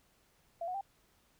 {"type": "tone with pitch steps", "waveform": "sine", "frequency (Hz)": [678, 730.9, 787.9], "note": ["E5", "F#5", "G5"], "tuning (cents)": [49, -21, 9], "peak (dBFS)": -35, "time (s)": [0.61, 0.811], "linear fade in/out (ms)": 5, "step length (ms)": 67, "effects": ["pink hiss -70 dBFS RMS until 1.39 s"]}